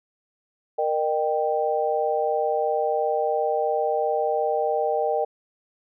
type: chord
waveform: sine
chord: Eb major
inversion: second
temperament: equal with one note detuned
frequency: 466.2 / 609.1 / 784 Hz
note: Bb4 / Eb5 / G5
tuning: 0 / -37 / 0 cents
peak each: -25 dBFS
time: 0.78-5.25 s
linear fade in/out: 10 ms
effects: none